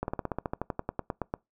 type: slowing click train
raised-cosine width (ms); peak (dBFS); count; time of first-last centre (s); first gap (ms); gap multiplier
1; -16; 17; 0.03-1.339; 51; 1.06
effects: noise-tail reverb RT60 0.2 s tail -24 dB re dry